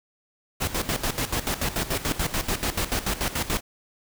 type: noise with tremolo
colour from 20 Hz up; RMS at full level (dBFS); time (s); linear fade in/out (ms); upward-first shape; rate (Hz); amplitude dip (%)
pink; -25; 0.6-3.61; 20; square; 6.9; 75
effects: none